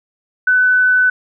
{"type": "tone", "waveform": "sine", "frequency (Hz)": 1502, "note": "F#6", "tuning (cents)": 26, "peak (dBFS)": -9, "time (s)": [0.47, 1.1], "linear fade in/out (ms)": 5, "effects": []}